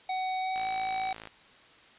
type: tone with pitch glide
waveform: square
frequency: 750 to 760 Hz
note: F#5 to F#5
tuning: +23 to +46 cents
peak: -30 dBFS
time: 0.09-1.13 s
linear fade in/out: 5 ms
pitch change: +23 cents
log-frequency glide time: 0.4-0.67 s
type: click train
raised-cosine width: 0.3 ms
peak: -26 dBFS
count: 40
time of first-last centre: 0.56-1.273 s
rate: 54.7 Hz
effects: white hiss -56 dBFS RMS until 1.98 s + resampled to 8000 Hz